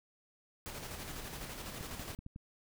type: noise with tremolo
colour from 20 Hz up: pink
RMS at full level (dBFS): -43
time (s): 0.66-2.15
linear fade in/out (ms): 0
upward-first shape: square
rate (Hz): 12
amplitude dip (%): 35
type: clicks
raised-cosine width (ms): 5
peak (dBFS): -33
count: 7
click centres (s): 1.81 / 1.94 / 1.997 / 2.103 / 2.19 / 2.264 / 2.361
effects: none